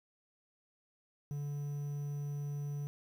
triangle tone with quantisation, 144.4 Hz, D3, 29 cents flat, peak -34 dBFS, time 1.31-2.87 s, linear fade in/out 0 ms, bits 10, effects none

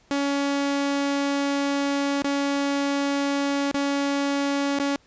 sawtooth tone with dropouts, 281.1 Hz, C#4, 24 cents sharp, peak -18 dBFS, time 0.11-4.96 s, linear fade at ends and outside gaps 0 ms, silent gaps 2.221-2.244 / 3.713-3.744 / 4.787-4.798 s, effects pink hiss -59 dBFS RMS until 5.06 s + resampled to 16000 Hz

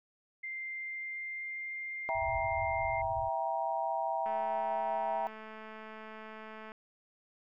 sine tone with pitch glide, 2093 to 2105 Hz, C7 to C7, 0 to +10 cents, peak -37 dBFS, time 0.43-3.02 s, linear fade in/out 10 ms, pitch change +10 cents, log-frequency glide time 0.73-1.72 s
sine chord, E diminished, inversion none, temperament equal with one note detuned, 659.3 / 784 / 943.2 Hz, E5 / G5 / Bb5, 0 / 0 / +20 cents, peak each -35 dBFS, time 2.09-5.27 s, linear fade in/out 0 ms
white low-pass noise, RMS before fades -44 dBFS, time 2.15-3.29 s, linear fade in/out 2 ms, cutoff 120 Hz, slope 96 dB/octave
click train, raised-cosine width 0.5 ms, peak -33 dBFS, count 537, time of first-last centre 4.26-6.719 s, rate 218 Hz
effects none

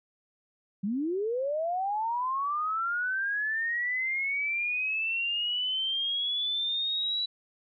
sine linear sweep, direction up, 185 to 3946 Hz, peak -27 dBFS, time 0.83-7.26 s, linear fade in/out 10 ms, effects none

